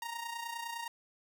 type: tone with amplitude modulation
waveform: sawtooth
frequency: 932.3 Hz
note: A#5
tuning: in tune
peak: -32 dBFS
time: 0.02-0.88 s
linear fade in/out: 2 ms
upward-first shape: sine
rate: 29.8 Hz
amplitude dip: 60%
effects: 11-bit